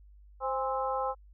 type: harmonic tone with a mistuned harmonic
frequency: 261.6 Hz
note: C4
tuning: in tune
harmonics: 2 / 3 / 4 / 5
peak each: -33 / -33 / -35 / -37 dBFS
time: 0.4-1.15 s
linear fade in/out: 50 ms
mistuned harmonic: 3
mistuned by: +65 cents
effects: added 50 Hz sine -52 dBFS peak until 1.33 s